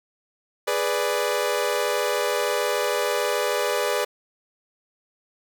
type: chord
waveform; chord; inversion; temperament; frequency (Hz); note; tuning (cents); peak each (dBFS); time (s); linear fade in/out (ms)
sawtooth; G# diminished; none; equal; 415.3 / 493.9 / 587.3; G#4 / B4 / D5; 0 / 0 / 0; -23 / -22 / -22; 0.67-4.05; 10
effects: none